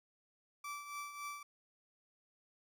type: tone with tremolo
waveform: 30% pulse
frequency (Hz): 1162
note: D6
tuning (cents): -19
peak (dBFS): -38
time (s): 0.64-1.43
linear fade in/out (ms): 5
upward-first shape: triangle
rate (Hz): 3.6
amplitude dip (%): 65
effects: none